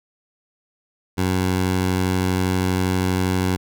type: tone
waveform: 15% pulse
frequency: 92.5 Hz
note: F#2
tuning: in tune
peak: -12 dBFS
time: 1.17-3.57 s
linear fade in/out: 20 ms
effects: none